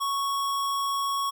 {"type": "tone", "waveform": "square", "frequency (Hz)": 1108.7, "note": "C#6", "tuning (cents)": 0, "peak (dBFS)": -26, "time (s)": [0, 1.31], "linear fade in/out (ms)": 20, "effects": []}